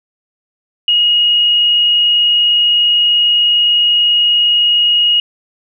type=tone with frequency modulation; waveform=sine; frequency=2881 Hz; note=F#7; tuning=47 cents flat; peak=-8 dBFS; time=0.88-5.2 s; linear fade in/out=2 ms; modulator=29.3 Hz; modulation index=0.43; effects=none